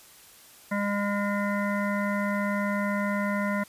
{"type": "harmonic tone", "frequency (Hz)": 203.1, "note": "G#3", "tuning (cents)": -38, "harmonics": [1, 3, 5, 7, 9, 10], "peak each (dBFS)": [-27, -32, -34, -35, -37, -37], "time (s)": [0.71, 3.64], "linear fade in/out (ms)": 10, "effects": ["white hiss -52 dBFS RMS until 3.68 s", "resampled to 32000 Hz"]}